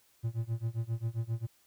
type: tone with tremolo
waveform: triangle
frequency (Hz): 114.6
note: A#2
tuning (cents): -29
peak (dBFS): -26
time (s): 0.23-1.47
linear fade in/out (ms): 20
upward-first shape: sine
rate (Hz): 7.5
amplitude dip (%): 95
effects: white hiss -67 dBFS RMS until 1.66 s